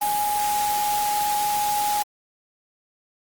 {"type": "tone in noise", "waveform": "sine", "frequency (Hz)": 830.6, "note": "G#5", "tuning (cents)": 0, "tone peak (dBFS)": -21, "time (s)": [0.01, 2.03], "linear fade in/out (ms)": 10, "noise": "white", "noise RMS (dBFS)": -29, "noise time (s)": [0.01, 2.03], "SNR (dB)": 5, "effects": ["Opus 32 kbps"]}